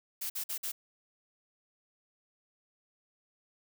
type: noise bursts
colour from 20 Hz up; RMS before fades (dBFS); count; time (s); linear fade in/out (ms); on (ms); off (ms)
blue; -36; 4; 0.21-0.72; 10; 90; 50
effects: none